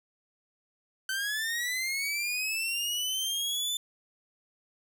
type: linear sweep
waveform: sawtooth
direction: up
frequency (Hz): 1526 to 3538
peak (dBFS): -26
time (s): 1.09-3.77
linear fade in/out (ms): 2
effects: none